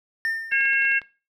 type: tone with exponential decay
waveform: triangle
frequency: 1807 Hz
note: A6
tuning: 46 cents sharp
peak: -19 dBFS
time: 0.25-0.85 s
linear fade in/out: 0 ms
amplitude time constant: 130 ms
type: harmonic tone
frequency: 542 Hz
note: C#5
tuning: 39 cents flat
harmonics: 3 / 4 / 5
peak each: -20 / -25 / -24 dBFS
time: 0.51-1 s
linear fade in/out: 20 ms
type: clicks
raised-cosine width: 0.3 ms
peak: -26 dBFS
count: 8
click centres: 0.52 / 0.61 / 0.655 / 0.733 / 0.822 / 0.852 / 0.917 / 1.017 s
effects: noise-tail reverb RT60 0.3 s tail -17 dB re dry